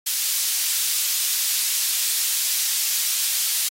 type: high-pass noise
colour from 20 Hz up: pink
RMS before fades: -23 dBFS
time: 0.06-3.69 s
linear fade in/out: 10 ms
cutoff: 4500 Hz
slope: 12 dB/octave
effects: AAC 48 kbps